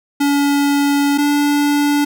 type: tone pair in turn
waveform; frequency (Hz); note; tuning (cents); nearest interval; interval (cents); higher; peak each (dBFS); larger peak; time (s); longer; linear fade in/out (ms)
square; 284.5 / 290; C#4 / D4; +45 / -22; unison; 33; second; -13; neither; 0.2-1.18 / 1.18-2.05; first; 10
effects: none